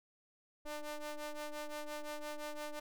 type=ring-modulated tone; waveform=sawtooth; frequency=298.9 Hz; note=D4; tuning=31 cents sharp; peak=-34 dBFS; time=0.65-2.8 s; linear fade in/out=10 ms; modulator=296 Hz; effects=none